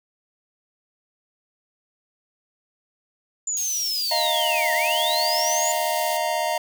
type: linear two-way sweep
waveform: sine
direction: down then up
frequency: 7100 to 1812 to 7100 Hz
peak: -23 dBFS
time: 3.47-5.72 s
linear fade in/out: 5 ms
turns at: 4.73 s
type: high-pass noise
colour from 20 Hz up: white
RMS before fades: -33 dBFS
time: 3.57-6.17 s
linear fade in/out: 0 ms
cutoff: 2700 Hz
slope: 48 dB/octave
type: chord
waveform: square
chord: Eb suspended second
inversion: none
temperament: equal with one note detuned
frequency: 622.3 / 698.5 / 928 Hz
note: Eb5 / F5 / Bb5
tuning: 0 / 0 / -8 cents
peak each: -27 dBFS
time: 4.11-6.58 s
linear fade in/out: 5 ms
effects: none